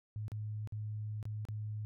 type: tone with dropouts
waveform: sine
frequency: 106.6 Hz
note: G#2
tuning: 46 cents sharp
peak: -37 dBFS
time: 0.16-1.85 s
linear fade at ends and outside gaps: 0 ms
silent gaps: 0.281-0.318 / 0.674-0.723 / 1.228-1.254 / 1.452-1.486 s
effects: none